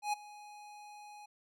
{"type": "tone with ADSR envelope", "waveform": "square", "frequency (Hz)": 833, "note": "G#5", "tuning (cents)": 5, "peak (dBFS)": -30, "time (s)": [0.02, 1.26], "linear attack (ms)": 110, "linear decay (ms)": 13, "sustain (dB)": -20, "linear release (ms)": 8, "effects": ["low-pass 11000 Hz 12 dB/octave"]}